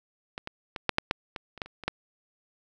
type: clicks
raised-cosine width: 0.3 ms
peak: -19 / -19 / -18 / -6 / -6 / -8 / -19 / -28 / -15 / -30 / -24 / -10 dBFS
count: 12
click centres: 0.379 / 0.474 / 0.762 / 0.893 / 0.984 / 1.111 / 1.362 / 1.577 / 1.618 / 1.66 / 1.837 / 1.88 s
effects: none